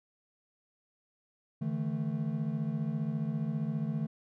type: chord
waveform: triangle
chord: D suspended second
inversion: none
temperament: equal with one note detuned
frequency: 146.83 / 161.7 / 220 Hz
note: D3 / E3 / A3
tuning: 0 / -33 / 0 cents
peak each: -33 dBFS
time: 1.61-4.07 s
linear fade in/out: 10 ms
effects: none